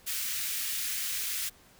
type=high-pass noise; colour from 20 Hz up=white; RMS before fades=-33 dBFS; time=0.06-1.5 s; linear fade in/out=20 ms; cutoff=1600 Hz; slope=24 dB/octave; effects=pink hiss -58 dBFS RMS until 1.79 s